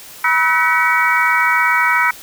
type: harmonic tone with a mistuned harmonic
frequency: 322.6 Hz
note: E4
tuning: 37 cents flat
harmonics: 3 / 4 / 5 / 6 / 7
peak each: -18 / -18 / -18 / -18 / -18 dBFS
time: 0.24-2.11 s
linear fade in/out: 5 ms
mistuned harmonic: 5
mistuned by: -120 cents
effects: white hiss -37 dBFS RMS until 2.22 s